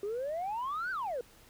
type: exponential two-way sweep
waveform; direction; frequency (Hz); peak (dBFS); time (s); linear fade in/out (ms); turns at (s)
sine; up then down; 392 to 1568 to 461.9; -31; 0.03-1.21; 2; 0.91
effects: tanh soft clip ceiling -30 dBFS + pink hiss -59 dBFS RMS until 1.49 s